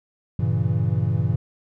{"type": "chord", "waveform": "triangle", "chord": "G diminished seventh", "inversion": "none", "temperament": "equal", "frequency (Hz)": [98, 116.54, 138.59, 164.81], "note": ["G2", "Bb2", "Db3", "Fb3"], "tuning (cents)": [0, 0, 0, 0], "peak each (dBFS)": [-22, -21, -24, -24], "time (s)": [0.39, 1.36], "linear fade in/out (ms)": 5, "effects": []}